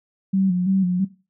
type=tone with vibrato; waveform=sine; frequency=185.9 Hz; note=F#3; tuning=8 cents sharp; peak=-16 dBFS; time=0.33-1.05 s; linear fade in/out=10 ms; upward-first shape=square; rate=3 Hz; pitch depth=56 cents each way; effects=noise-tail reverb RT60 0.3 s tail -17 dB re dry